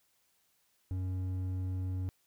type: tone with hard clipping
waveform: sine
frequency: 92.7 Hz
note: F#2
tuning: 4 cents sharp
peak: -34 dBFS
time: 0.91-2.09 s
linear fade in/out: 0 ms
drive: 6 dB
effects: white hiss -73 dBFS RMS until 2.26 s